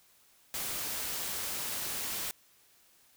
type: noise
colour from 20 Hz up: white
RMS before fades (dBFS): -36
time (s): 0.54-2.31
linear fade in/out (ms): 0
effects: white hiss -64 dBFS RMS until 3.16 s